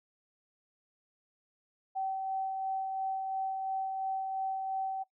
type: tone with tremolo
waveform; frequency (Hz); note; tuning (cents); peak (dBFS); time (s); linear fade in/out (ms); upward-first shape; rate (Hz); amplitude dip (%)
sine; 768; G5; -36; -30; 1.95-5.04; 20; sine; 2.9; 30
effects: noise-tail reverb RT60 0.1 s tail -19 dB re dry